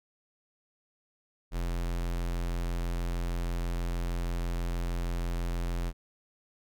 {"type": "tone", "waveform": "square", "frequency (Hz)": 43.14, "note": "F1", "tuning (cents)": -20, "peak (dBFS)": -30, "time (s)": [1.51, 5.93], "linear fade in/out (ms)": 50, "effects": []}